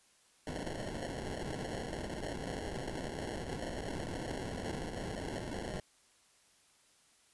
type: noise with sample-and-hold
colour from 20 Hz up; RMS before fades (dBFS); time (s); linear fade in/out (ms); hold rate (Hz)
blue; -40; 0.47-5.8; 2; 1225
effects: white hiss -67 dBFS RMS until 7.33 s + resampled to 24000 Hz